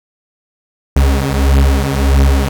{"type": "beating tone pair", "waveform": "40% pulse", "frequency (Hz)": [67.6, 69.2], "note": ["C#2", "C#2"], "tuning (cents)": [-43, -2], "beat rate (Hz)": 1.6, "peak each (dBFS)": -11, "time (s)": [0.96, 2.49], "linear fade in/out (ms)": 5, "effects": []}